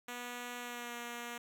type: tone with pitch glide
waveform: 5% pulse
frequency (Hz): 243.7 to 238.5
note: B3 to A#3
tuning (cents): -23 to +40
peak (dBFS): -30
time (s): 0.08-1.38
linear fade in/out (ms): 5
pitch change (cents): -37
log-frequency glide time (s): 0.59-0.95
effects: none